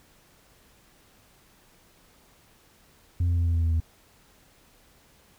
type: tone with pitch steps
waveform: sine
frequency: 87.31 / 86.26 / 85.22 / 84.19 / 83.17 / 82.17 / 81.18 Hz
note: F2 / F2 / F2 / E2 / E2 / E2 / E2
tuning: 0 / -21 / -42 / +37 / +16 / -5 / -26 cents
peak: -18 dBFS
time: 3.2-3.802 s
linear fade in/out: 5 ms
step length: 86 ms
effects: tanh soft clip ceiling -20 dBFS + pink hiss -59 dBFS RMS until 5.38 s